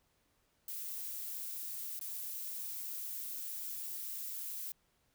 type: noise with dropouts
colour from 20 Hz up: violet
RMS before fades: -42 dBFS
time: 0.68-4.72 s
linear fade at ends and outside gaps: 2 ms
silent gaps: 1.993-2.011 s
effects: pink hiss -75 dBFS RMS until 5.14 s